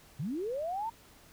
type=linear sweep; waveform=sine; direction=up; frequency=120 to 932.3 Hz; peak=-32 dBFS; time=0.19-0.9 s; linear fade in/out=10 ms; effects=pink hiss -58 dBFS RMS until 1.32 s